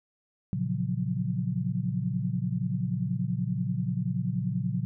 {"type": "chord", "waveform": "sine", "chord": "Gb major seventh", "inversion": "first", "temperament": "equal", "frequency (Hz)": [116.54, 138.59, 174.61, 185], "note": ["Bb2", "Db3", "F3", "Gb3"], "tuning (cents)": [0, 0, 0, 0], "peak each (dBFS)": -32, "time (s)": [0.53, 4.85], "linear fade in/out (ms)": 0, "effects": []}